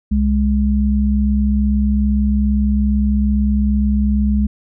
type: tone pair together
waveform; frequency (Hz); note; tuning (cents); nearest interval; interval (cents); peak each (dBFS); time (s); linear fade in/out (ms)
sine; 65.5 / 207.9; C2 / G#3; +2 / +2; octave + minor sixth; 2000; -15; 0.11-4.47; 10
effects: none